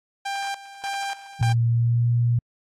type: tone with tremolo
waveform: sawtooth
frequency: 793 Hz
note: G5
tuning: 20 cents sharp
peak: -22 dBFS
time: 0.25-1.53 s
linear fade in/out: 10 ms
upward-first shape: square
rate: 1.7 Hz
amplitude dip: 80%
type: tone with pitch glide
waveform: sine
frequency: 116.8 to 119.12 Hz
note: A#2 to A#2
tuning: +4 to +38 cents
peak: -17 dBFS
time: 1.41-2.39 s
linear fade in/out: 5 ms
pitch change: +34 cents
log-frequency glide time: 1.68-2.08 s
effects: low-pass 8000 Hz 12 dB/octave + AAC 48 kbps